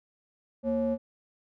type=ring-modulated tone; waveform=triangle; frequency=155.9 Hz; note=D#3; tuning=4 cents sharp; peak=-20 dBFS; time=0.63-0.98 s; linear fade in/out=50 ms; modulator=389 Hz; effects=none